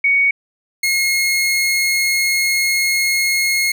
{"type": "tone pair in turn", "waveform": ["sine", "sawtooth"], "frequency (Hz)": [2235, 2158], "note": ["C#7", "C#7"], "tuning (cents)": [14, -47], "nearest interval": "minor second", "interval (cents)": 61, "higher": "first", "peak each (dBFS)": -11, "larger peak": "neither", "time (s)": [[0.04, 0.31], [0.83, 3.72]], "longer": "second", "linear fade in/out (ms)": 5, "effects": []}